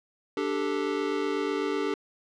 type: chord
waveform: square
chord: D suspended fourth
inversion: none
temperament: equal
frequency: 293.7 / 392 / 440 Hz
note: D4 / G4 / A4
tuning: 0 / 0 / 0 cents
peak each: -32 / -31 / -32 dBFS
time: 0.37-1.94 s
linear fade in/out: 2 ms
effects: low-pass 4000 Hz 12 dB/octave